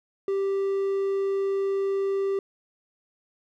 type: tone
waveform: triangle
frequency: 392 Hz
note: G4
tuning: in tune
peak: -21 dBFS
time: 0.28-2.39 s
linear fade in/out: 2 ms
effects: none